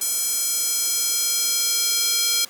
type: tone with high-pass filter sweep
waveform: square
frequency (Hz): 463.5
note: A#4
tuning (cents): -10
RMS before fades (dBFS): -22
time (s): 0.01-2.45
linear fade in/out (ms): 5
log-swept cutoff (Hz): 7600 to 4400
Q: 1.3
effects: pink hiss -44 dBFS RMS until 2.49 s + high-pass 300 Hz 12 dB/octave